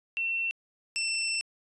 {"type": "tone pair in turn", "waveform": ["sine", "20% pulse"], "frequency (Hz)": [2705, 2685], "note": ["E7", "E7"], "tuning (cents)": [44, 31], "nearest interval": "unison", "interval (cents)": 13, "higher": "first", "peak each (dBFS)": [-27, -23], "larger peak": "second", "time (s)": [[0.17, 0.51], [0.96, 1.41]], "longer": "second", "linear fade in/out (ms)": 0, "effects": ["resampled to 22050 Hz"]}